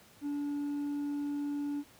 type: tone with hard clipping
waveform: sine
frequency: 288.5 Hz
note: D4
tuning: 31 cents flat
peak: -33 dBFS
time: 0.21-1.84 s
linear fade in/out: 50 ms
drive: 2 dB
effects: pink hiss -59 dBFS RMS until 1.99 s + high-pass 80 Hz 12 dB/octave